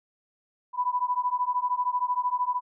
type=beating tone pair; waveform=sine; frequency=985 / 998 Hz; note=B5 / B5; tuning=-5 / +18 cents; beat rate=13 Hz; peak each=-27 dBFS; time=0.73-2.61 s; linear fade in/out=50 ms; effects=none